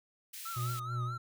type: high-pass noise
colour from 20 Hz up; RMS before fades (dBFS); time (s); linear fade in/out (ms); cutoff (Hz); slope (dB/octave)
white; -45; 0.33-0.8; 10; 1900; 24
type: tone with vibrato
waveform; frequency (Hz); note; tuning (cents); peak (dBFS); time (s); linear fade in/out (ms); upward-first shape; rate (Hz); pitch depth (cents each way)
triangle; 1300; E6; -24; -37; 0.45-1.18; 10; triangle; 4.7; 110
type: tone with tremolo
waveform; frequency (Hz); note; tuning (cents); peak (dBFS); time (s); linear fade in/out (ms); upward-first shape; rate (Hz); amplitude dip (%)
triangle; 121; B2; -35; -30; 0.56-1.18; 10; sine; 2.8; 65
effects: none